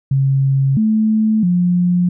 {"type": "tone with pitch steps", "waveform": "sine", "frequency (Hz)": [135.9, 217.7, 177.5], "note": ["C#3", "A3", "F3"], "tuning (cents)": [-34, -18, 28], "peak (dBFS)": -11, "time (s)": [0.11, 2.09], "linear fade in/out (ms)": 5, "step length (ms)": 660, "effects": []}